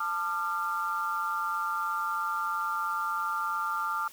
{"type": "tone cluster", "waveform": "sine", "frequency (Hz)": [886, 1197, 1380], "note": ["A5", "D6", "F6"], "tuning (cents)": [12, 33, -21], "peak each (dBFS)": [-36, -31, -32], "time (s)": [0, 4.08], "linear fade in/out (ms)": 5, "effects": ["white hiss -51 dBFS RMS until 4.12 s"]}